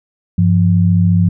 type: tone pair together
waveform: sine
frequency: 98.6 / 173.07 Hz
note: G2 / F3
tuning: +11 / -15 cents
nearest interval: minor seventh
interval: 974 cents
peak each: -11 dBFS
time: 0.38-1.29 s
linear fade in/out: 5 ms
effects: none